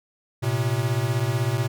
square beating tone pair, 113.3 / 129.3 Hz, A#2 / C3, -49 / -20 cents, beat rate 16 Hz, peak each -25 dBFS, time 0.42-1.68 s, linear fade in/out 20 ms, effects none

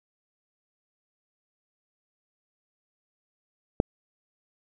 click, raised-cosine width 2 ms, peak -6 dBFS, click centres 3.801 s, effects none

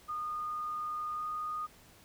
sine tone with pitch glide, 1225 to 1232.8 Hz, D#6 to D#6, -27 to -16 cents, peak -34 dBFS, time 0.08-1.67 s, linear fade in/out 20 ms, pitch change +11 cents, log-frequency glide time 1.15-1.24 s, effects pink hiss -59 dBFS RMS until 2.04 s

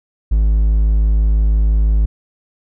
triangle tone, 53 Hz, G#1, 36 cents sharp, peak -8 dBFS, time 0.31-2.06 s, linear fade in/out 10 ms, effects none

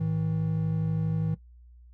triangle tone pair together, 108 / 160.42 Hz, A2 / E3, -32 / -47 cents, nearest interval perfect fifth, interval 685 cents, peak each -29 / -24 dBFS, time 0-1.35 s, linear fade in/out 10 ms, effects noise-tail reverb RT60 0.1 s tail -17 dB re dry + added 60 Hz sine -49 dBFS peak until 1.93 s

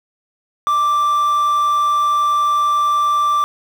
triangle tone with quantisation, 1174.7 Hz, D6, in tune, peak -11 dBFS, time 0.67-3.44 s, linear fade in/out 0 ms, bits 6, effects none

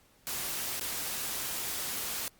white noise with dropouts, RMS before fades -35 dBFS, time 0.27-2.28 s, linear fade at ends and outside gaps 0 ms, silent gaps 0.796-0.81 s, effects pink hiss -64 dBFS RMS until 2.39 s + Opus 48 kbps

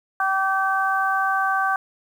harmonic tone, 385.8 Hz, G4, 28 cents flat, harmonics 2 / 3 / 4, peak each -23 / -23 / -23 dBFS, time 0.2-1.76 s, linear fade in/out 2 ms, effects 8-bit

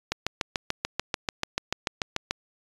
click train, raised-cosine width 0.2 ms, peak -8 dBFS, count 16, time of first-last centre 0.12-2.31 s, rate 6.85 Hz, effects resampled to 24000 Hz

